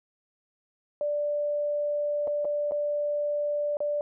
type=tone with dropouts; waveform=sine; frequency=587.3 Hz; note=D5; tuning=in tune; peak=-25 dBFS; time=1.01-4.01 s; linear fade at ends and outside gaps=1 ms; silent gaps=2.273-2.277 / 2.447-2.452 / 2.711-2.719 / 3.77-3.804 s; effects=none